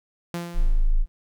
sawtooth tone with exponential decay, 172.1 Hz, F3, 25 cents flat, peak -22 dBFS, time 0.34-1.08 s, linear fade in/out 0 ms, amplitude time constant 160 ms
sine tone, 26.71 Hz, G#0, 50 cents sharp, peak -15 dBFS, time 0.54-1.06 s, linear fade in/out 50 ms
effects none

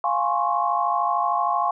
sine chord, Db major seventh, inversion first, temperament equal with one note detuned, 698.5 / 830.6 / 1055.6 / 1108.7 Hz, F5 / Ab5 / C6 / Db6, 0 / 0 / +15 / 0 cents, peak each -25 dBFS, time 0.04-1.71 s, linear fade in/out 2 ms, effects none

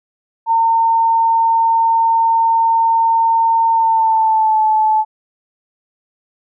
sine tone with pitch glide, 910 to 867.4 Hz, A#5 to A5, -42 to -25 cents, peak -10 dBFS, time 0.46-5.05 s, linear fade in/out 50 ms, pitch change -83 cents, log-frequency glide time 3.71-4.61 s, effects none

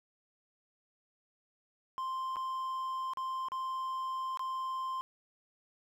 triangle tone with dropouts, 1046.5 Hz, C6, in tune, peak -32 dBFS, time 1.98-5.01 s, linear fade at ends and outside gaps 0 ms, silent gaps 2.359-2.367 / 3.135-3.172 / 3.485-3.519 / 4.373-4.394 s, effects none

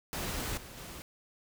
pink noise with level steps, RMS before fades -36 / -48 / -45 dBFS, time 0.13-1.02 s, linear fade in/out 0 ms, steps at 0.57 / 0.77 s, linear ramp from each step 5 ms, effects none

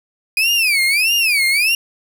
35% pulse tone with vibrato, 2448 Hz, D#7, 29 cents flat, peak -11 dBFS, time 0.37-1.75 s, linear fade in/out 2 ms, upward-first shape sine, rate 1.6 Hz, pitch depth 250 cents each way, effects none

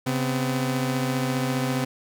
sawtooth tone pair together, 134.15 / 253.4 Hz, C3 / B3, +44 / +45 cents, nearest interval major seventh, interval 1101 cents, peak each -22 dBFS, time 0.06-1.85 s, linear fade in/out 10 ms, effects none

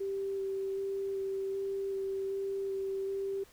sine tone with vibrato, 390 Hz, G4, 9 cents flat, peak -32 dBFS, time 0-3.44 s, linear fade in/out 10 ms, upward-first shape square, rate 1.3 Hz, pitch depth 8 cents each way, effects pink hiss -60 dBFS RMS until 3.52 s

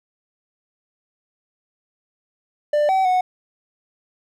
triangle tone with pitch steps, 593 / 763 / 736 Hz, D5 / G5 / F#5, +17 / -47 / -9 cents, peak -13 dBFS, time 2.73-3.21 s, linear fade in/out 5 ms, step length 160 ms, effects none

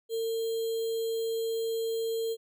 sine tone with sample-and-hold, 452.7 Hz, A4, 49 cents sharp, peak -28 dBFS, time 0.09-2.37 s, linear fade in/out 50 ms, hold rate 3675 Hz, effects none

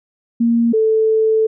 sine tone pair in turn, 233.1 / 440 Hz, A#3 / A4, 0 / 0 cents, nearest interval major seventh, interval 1100 cents, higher second, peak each -11 dBFS, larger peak neither, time 0.4-0.73 / 0.73-1.47 s, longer second, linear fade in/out 10 ms, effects none

